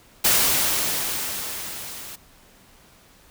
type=noise with level ramp; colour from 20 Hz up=white; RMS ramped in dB=-17 to -38 dBFS; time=0.24-2.16 s; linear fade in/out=10 ms; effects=pink hiss -53 dBFS RMS until 3.3 s